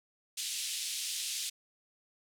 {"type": "band-pass noise", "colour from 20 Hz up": "pink", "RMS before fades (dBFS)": -37, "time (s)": [0.37, 1.5], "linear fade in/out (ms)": 10, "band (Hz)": [3000, 11000], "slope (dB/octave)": 24, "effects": []}